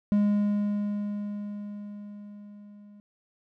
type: tone with level ramp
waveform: triangle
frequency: 205.9 Hz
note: G#3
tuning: 15 cents flat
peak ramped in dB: -17 to -46 dBFS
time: 0.12-3 s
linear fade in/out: 0 ms
effects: none